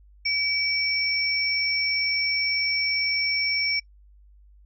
sine tone pair together, 2291 / 5439 Hz, D7 / F8, -44 / -47 cents, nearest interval octave + minor third, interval 1497 cents, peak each -24 / -25 dBFS, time 0.25-3.8 s, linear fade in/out 10 ms, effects noise-tail reverb RT60 0.1 s tail -24 dB re dry + added 50 Hz sine -50 dBFS peak until 4.65 s

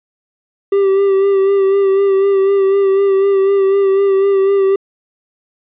triangle tone with vibrato, 392 Hz, G4, in tune, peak -7 dBFS, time 0.72-4.76 s, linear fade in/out 5 ms, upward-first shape sine, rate 4 Hz, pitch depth 29 cents each way, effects resampled to 8000 Hz

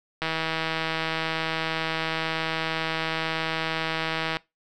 click train, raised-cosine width 0.3 ms, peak -11 dBFS, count 669, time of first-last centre 0.22-4.369 s, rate 161 Hz, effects noise-tail reverb RT60 0.2 s tail -21 dB re dry

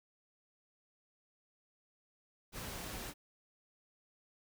pink noise, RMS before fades -44 dBFS, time 2.52-3.14 s, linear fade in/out 50 ms, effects none

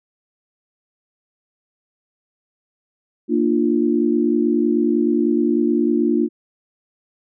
sine chord, Bb major, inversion none, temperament equal with one note detuned, 233.1 / 299.5 / 349.2 Hz, Bb3 / D4 / F4, 0 / +34 / 0 cents, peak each -19 dBFS, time 3.28-6.29 s, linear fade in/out 50 ms, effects none

